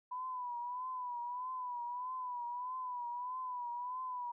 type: tone with vibrato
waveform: sine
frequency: 990 Hz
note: B5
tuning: 4 cents sharp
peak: -38 dBFS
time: 0.11-4.32 s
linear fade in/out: 10 ms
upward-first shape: triangle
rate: 1.6 Hz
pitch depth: 72 cents each way
effects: none